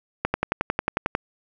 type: click train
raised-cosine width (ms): 0.5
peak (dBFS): -6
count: 11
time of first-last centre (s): 0.25-1.151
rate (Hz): 11.1
effects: none